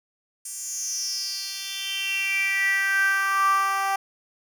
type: tone with high-pass filter sweep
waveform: 10% pulse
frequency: 390.8 Hz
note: G4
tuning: 5 cents flat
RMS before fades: -25 dBFS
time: 0.45-3.96 s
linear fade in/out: 5 ms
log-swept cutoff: 8100 to 860 Hz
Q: 7.1
effects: none